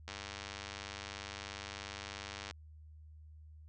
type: click train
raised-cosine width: 0.2 ms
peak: -25 dBFS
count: 244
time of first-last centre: 0.08-2.51 s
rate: 100 Hz
effects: added 77 Hz sine -52 dBFS peak until 3.68 s + resampled to 22050 Hz